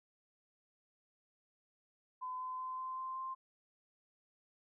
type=tone with pitch steps; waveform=sine; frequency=1016 / 1022.5 / 1029 / 1035.6 / 1042.2 / 1048.8 Hz; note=B5 / C6 / C6 / C6 / C6 / C6; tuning=+49 / -40 / -29 / -18 / -7 / +4 cents; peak=-39 dBFS; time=2.21-3.35 s; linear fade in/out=20 ms; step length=190 ms; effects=none